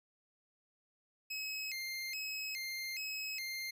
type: tone with vibrato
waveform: 25% pulse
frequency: 2322 Hz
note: D7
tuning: 20 cents flat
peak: -35 dBFS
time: 1.3-3.71 s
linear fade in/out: 10 ms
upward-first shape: square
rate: 1.2 Hz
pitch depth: 170 cents each way
effects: none